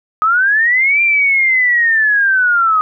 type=linear two-way sweep; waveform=sine; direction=up then down; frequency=1244.5 to 2386 to 1244.5 Hz; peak=-9 dBFS; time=0.22-2.81 s; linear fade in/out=0 ms; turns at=1.02 s; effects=none